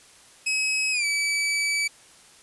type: tone with pitch glide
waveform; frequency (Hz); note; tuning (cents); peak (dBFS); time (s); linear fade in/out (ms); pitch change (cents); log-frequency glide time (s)
sawtooth; 2550 to 2298; D#7 to D7; +42 to -38; -19; 0.46-1.88; 10; -180; 0.92-1.05
effects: white hiss -52 dBFS RMS until 2.42 s + resampled to 24000 Hz

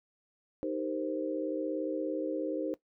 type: chord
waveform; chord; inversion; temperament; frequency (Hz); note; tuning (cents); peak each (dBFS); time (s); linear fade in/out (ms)
sine; C minor seventh; first; equal; 311.1 / 392 / 466.2 / 523.3; Eb4 / G4 / Bb4 / C5; 0 / 0 / 0 / 0; -34 / -39 / -39 / -36; 0.63-2.74; 0
effects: noise-tail reverb RT60 0.1 s tail -17 dB re dry

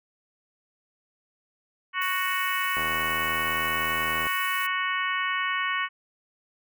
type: harmonic tone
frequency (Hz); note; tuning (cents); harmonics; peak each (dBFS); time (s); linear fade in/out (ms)
370; F#4; 0; 3 / 4 / 5 / 6 / 7 / 8; -29 / -33 / -30 / -32 / -38 / -35; 1.93-5.89; 50
type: noise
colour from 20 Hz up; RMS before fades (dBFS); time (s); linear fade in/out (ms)
violet; -37; 2.01-4.67; 10
type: click train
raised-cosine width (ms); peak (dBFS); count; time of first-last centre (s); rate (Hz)
1; -22; 121; 2.77-4.268; 80.1
effects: none

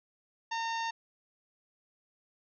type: harmonic tone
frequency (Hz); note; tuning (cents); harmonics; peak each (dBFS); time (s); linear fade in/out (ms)
913; A#5; -36; 1 / 2 / 3 / 4 / 5 / 6 / 7; -33 / -39 / -43 / -45 / -47 / -49 / -50; 0.51-0.91; 10
effects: none

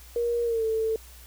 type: tone with pitch glide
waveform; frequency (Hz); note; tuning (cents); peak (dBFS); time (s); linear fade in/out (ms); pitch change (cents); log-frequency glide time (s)
sine; 473.1 to 444; A#4 to A4; +26 to +16; -23; 0.16-0.96; 2; -110; 0.44-0.64
effects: added 60 Hz sine -47 dBFS peak until 1.26 s + white hiss -51 dBFS RMS until 1.26 s

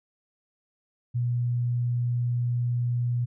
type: tone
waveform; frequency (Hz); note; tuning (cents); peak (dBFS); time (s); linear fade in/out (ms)
sine; 121.2; B2; -32; -23; 1.14-3.26; 20
effects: none

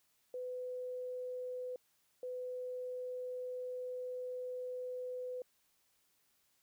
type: tone bursts at uneven times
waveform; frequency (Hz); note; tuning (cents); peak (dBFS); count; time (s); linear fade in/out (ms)
sine; 502; B4; +28; -39; 2; 0.34-1.76 / 2.23-5.42; 2
effects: white hiss -75 dBFS RMS until 6.62 s

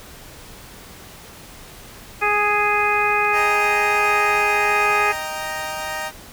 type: harmonic tone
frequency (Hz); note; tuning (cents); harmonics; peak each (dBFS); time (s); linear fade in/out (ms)
415.3; G#4; 0; 1 / 2 / 3 / 4 / 5 / 6; -25 / -22 / -22 / -25 / -26 / -21; 2.21-5.13; 20
type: click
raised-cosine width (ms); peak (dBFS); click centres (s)
0.2; -23; 3.248
type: chord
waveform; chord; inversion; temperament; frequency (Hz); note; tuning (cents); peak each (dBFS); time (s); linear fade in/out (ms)
20% pulse; Eb major; none; equal; 622.3 / 784 / 932.3; Eb5 / G5 / Bb5; 0 / 0 / 0; -25; 3.32-6.12; 50
effects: pink hiss -41 dBFS RMS until 6.32 s

